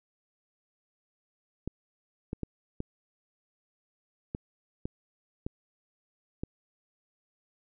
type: clicks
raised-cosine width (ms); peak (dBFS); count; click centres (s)
3; -20; 8; 1.676 / 2.331 / 2.433 / 2.804 / 4.349 / 4.855 / 5.465 / 6.435
effects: none